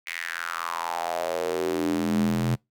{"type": "tone with high-pass filter sweep", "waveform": "square", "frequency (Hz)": 42.16, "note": "E1", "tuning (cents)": 40, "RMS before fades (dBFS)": -27, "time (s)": [0.06, 2.56], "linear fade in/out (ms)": 20, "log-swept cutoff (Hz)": [2200, 140], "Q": 4.8, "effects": ["noise-tail reverb RT60 0.2 s tail -26 dB re dry"]}